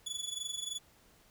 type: tone with amplitude modulation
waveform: 25% pulse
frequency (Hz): 3427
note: A7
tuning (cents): -46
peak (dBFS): -30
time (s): 0.06-0.79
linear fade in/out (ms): 10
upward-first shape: sine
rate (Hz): 23.1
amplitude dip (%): 75
effects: pink hiss -64 dBFS RMS until 1.3 s